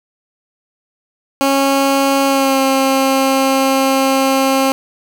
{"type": "tone with pitch glide", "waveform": "15% pulse", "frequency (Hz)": [274.2, 268.1], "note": ["C#4", "C4"], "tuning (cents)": [-19, 42], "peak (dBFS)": -5, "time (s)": [1.41, 4.72], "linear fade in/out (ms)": 0, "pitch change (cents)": -39, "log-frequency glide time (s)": [2.26, 2.6], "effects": []}